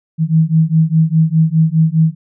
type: beating tone pair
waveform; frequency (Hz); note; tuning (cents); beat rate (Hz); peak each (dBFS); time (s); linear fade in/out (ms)
sine; 157.9 / 162.8; D#3 / E3; +26 / -21; 4.9; -12; 0.18-2.15; 50
effects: none